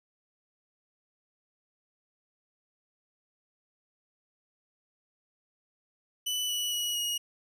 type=tone with pitch steps; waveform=sawtooth; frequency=2982 / 2949 / 2917 / 2885 Hz; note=F#7 / F#7 / F#7 / F#7; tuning=+13 / -6 / -25 / -44 cents; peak=-26 dBFS; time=6.26-7.18 s; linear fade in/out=10 ms; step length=230 ms; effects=none